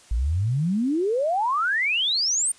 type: exponential sweep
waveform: sine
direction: up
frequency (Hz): 51.91 to 9160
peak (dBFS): -20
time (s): 0.11-2.52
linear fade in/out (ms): 5
effects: white hiss -52 dBFS RMS until 2.58 s + resampled to 22050 Hz